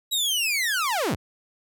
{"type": "linear sweep", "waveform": "sawtooth", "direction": "down", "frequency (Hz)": [3899, 36.79], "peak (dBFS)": -19, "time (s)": [0.11, 1.16], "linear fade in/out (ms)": 20, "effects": []}